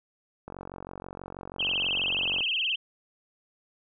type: click train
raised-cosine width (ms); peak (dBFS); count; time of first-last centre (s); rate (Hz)
1; -25; 90; 0.48-2.406; 46.2
type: tone with vibrato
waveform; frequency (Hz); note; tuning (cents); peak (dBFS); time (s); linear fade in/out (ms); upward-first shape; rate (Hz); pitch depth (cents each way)
sine; 2888; F#7; -43; -25; 1.59-2.76; 10; sine; 19; 190
effects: none